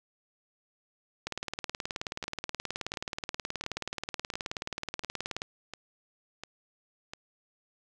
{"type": "two click trains", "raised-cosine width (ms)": 0.2, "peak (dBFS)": [-22, -16], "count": [8, 79], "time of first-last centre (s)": [[2.24, 7.135], [1.27, 5.419]], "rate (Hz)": [1.43, 18.8], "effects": []}